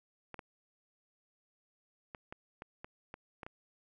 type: clicks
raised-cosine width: 0.5 ms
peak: -29 dBFS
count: 9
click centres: 0.343 / 0.392 / 2.148 / 2.325 / 2.621 / 2.845 / 3.141 / 3.432 / 3.465 s
effects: none

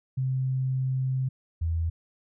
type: tone pair in turn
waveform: sine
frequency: 130.81 / 82.41 Hz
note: C3 / E2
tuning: 0 / 0 cents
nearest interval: minor sixth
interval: 800 cents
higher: first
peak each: -24 / -24 dBFS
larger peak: neither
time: 0.17-1.29 / 1.61-1.9 s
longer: first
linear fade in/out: 10 ms
effects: none

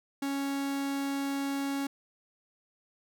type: tone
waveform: 45% pulse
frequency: 277.2 Hz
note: C#4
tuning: in tune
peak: -30 dBFS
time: 0.22-1.87 s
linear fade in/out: 5 ms
effects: none

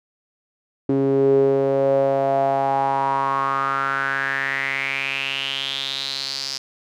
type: tone with band-pass filter sweep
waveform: sawtooth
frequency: 136.5 Hz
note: C#3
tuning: 26 cents flat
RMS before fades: -21 dBFS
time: 0.89-6.58 s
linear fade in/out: 5 ms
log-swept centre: 330 to 5100 Hz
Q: 6.3
effects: none

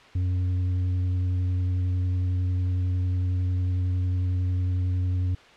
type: tone with tanh clipping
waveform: triangle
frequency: 91.1 Hz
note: F#2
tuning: 26 cents flat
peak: -23 dBFS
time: 0.15-5.35 s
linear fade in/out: 5 ms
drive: 9 dB
effects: white hiss -50 dBFS RMS until 5.56 s + low-pass 3000 Hz 12 dB/octave

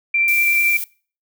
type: tone with vibrato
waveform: sine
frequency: 2355 Hz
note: D7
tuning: 4 cents sharp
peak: -14 dBFS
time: 0.14-0.77 s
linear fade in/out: 5 ms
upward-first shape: sine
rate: 11 Hz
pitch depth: 8 cents each way
type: noise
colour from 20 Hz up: violet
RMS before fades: -26 dBFS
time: 0.28-0.84 s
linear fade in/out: 0 ms
effects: noise-tail reverb RT60 0.4 s tail -22 dB re dry

